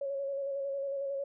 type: tone with vibrato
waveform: sine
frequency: 553 Hz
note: C#5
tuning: 4 cents flat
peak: -32 dBFS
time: 0.01-1.24 s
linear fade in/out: 5 ms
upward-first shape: square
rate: 11 Hz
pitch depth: 23 cents each way
effects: none